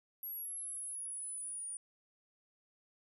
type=exponential sweep; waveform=sine; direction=down; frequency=11600 to 9410 Hz; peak=-40 dBFS; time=0.23-1.77 s; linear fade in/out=2 ms; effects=none